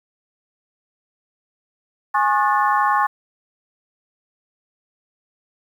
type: tone cluster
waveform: sine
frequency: 831 / 1086 / 1217 / 1461 / 1754 Hz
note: G#5 / C#6 / D#6 / F#6 / A6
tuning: +1 / -36 / -39 / -22 / -6 cents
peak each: -19 / -18 / -26 / -27 / -25 dBFS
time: 2.14-3.07 s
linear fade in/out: 10 ms
effects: 8-bit